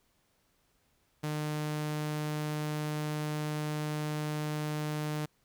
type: tone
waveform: sawtooth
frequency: 151.4 Hz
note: D#3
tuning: 47 cents flat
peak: -28 dBFS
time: 1.23-5.26 s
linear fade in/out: 10 ms
effects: pink hiss -72 dBFS RMS until 5.44 s